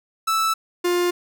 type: tone pair in turn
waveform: 45% pulse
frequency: 1315 / 353 Hz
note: E6 / F4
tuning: -5 / +19 cents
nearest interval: octave + major seventh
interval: 2276 cents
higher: first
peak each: -18 dBFS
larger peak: neither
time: 0.27-0.54 / 0.84-1.11 s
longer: neither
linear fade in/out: 10 ms
effects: none